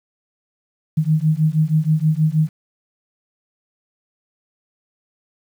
sine beating tone pair, 153 / 159.3 Hz, D#3 / D#3, -29 / +41 cents, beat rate 6.3 Hz, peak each -17 dBFS, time 0.97-2.49 s, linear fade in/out 10 ms, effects 8-bit

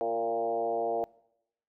sine tone with frequency modulation, 576 Hz, D5, 34 cents flat, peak -27 dBFS, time 0.01-1.04 s, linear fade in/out 0 ms, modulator 114 Hz, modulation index 1.7, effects noise-tail reverb RT60 0.8 s tail -22 dB re dry

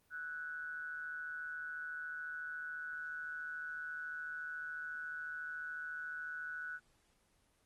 sine tone with amplitude modulation, 1480 Hz, F#6, in tune, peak -38 dBFS, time 0.1-6.8 s, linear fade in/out 50 ms, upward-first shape sine, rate 154 Hz, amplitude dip 60%, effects pink hiss -73 dBFS RMS until 7.65 s + Opus 24 kbps

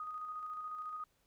sine tone with tremolo, 1244.5 Hz, D#6, in tune, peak -39 dBFS, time 0-1.04 s, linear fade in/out 2 ms, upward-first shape square, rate 14 Hz, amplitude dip 30%, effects pink hiss -75 dBFS RMS until 1.26 s

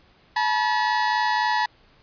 30% pulse tone pair together, 861.2 / 965 Hz, A5 / B5, -37 / -40 cents, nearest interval major second, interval 197 cents, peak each -20 dBFS, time 0.36-1.66 s, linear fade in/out 5 ms, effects pink hiss -57 dBFS RMS until 2.02 s + resampled to 11025 Hz

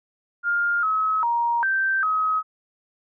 sine tone with pitch steps, 1407 / 1283 / 941 / 1562 / 1271 Hz, F6 / E6 / A#5 / G6 / D#6, +12 / -47 / +16 / -7 / +36 cents, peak -19 dBFS, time 0.43-2.43 s, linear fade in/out 50 ms, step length 400 ms, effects none

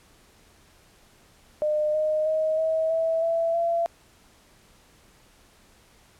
sine tone with pitch steps, 606 / 617.3 / 628.8 / 640.6 / 652.5 / 664.7 / 677.1 Hz, D#5 / D#5 / D#5 / E5 / E5 / E5 / E5, -46 / -14 / +18 / -50 / -18 / +14 / +46 cents, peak -21 dBFS, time 1.62-3.86 s, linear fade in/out 0 ms, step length 320 ms, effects pink hiss -57 dBFS RMS until 6.19 s + low-pass 12000 Hz 12 dB/octave

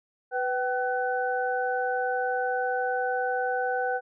sine tone cluster, 497.5 / 767 / 1501 Hz, B4 / G5 / F#6, +13 / -38 / +24 cents, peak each -29 / -28 / -31 dBFS, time 0.31-4.01 s, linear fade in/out 50 ms, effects none

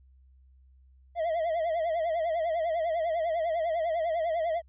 triangle tone with vibrato, 659.3 Hz, E5, in tune, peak -24 dBFS, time 1.15-4.62 s, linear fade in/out 50 ms, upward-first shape sine, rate 10 Hz, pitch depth 98 cents each way, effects added 65 Hz sine -55 dBFS peak until 4.68 s + resampled to 8000 Hz

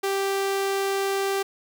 sawtooth tone, 392 Hz, G4, in tune, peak -19 dBFS, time 0.03-1.43 s, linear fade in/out 10 ms, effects none

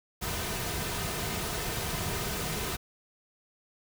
pink noise with comb filter, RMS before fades -33 dBFS, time 0.21-2.77 s, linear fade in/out 20 ms, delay 3.6 ms, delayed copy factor -0.5, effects none

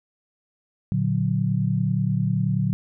sine chord, Bb augmented, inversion none, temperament equal, 116.54 / 146.83 / 185 Hz, Bb2 / D3 / F#3, 0 / 0 / 0 cents, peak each -24 dBFS, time 0.92-2.73 s, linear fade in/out 0 ms, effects none

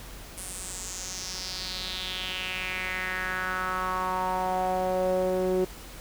sawtooth tone with band-pass filter sweep, 185 Hz, F#3, in tune, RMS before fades -30 dBFS, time 0.37-5.65 s, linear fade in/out 10 ms, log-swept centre 9800 to 400 Hz, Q 4, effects added 46 Hz sine -45 dBFS peak until 6 s + pink hiss -45 dBFS RMS until 6 s

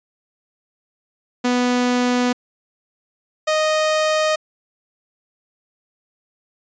sawtooth tone pair in turn, 246.9 / 620.9 Hz, B3 / D#5, 0 / -4 cents, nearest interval octave + major third, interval 1596 cents, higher second, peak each -12 dBFS, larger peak neither, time 1.44-2.33 / 3.47-4.36 s, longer neither, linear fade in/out 10 ms, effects resampled to 16000 Hz

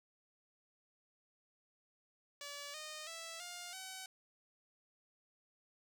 5% pulse tone with pitch steps, 574 / 615.2 / 659.4 / 706.7 / 757.4 Hz, D5 / D#5 / E5 / F5 / F#5, -40 / -20 / 0 / +20 / +40 cents, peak -34 dBFS, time 2.41-4.06 s, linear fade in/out 2 ms, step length 330 ms, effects none

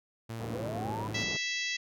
sawtooth tone with pitch glide, 113.9 to 108.44 Hz, A#2 to A2, -40 to -25 cents, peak -33 dBFS, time 0.29-1.24 s, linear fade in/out 10 ms, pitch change -85 cents, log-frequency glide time 0.5-0.79 s
pink band-pass noise, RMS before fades -40 dBFS, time 0.39-1.37 s, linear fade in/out 5 ms, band 120 to 630 Hz, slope 12 dB/octave
sine linear sweep, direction up, 463.6 to 1010 Hz, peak -36 dBFS, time 0.53-1.08 s, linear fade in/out 10 ms
harmonic tone, 659.3 Hz, E5, in tune, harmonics 3 / 4 / 5 / 6 / 7 / 8 / 9 / 10, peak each -35 / -37 / -39 / -41 / -42 / -43 / -44 / -45 dBFS, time 1.14-1.77 s, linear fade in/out 10 ms
effects none

